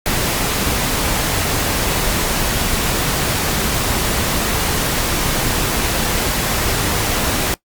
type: noise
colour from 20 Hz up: pink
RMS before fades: -18 dBFS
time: 0.06-7.54 s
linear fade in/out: 0 ms
effects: noise-tail reverb RT60 0.1 s tail -20 dB re dry + Opus 48 kbps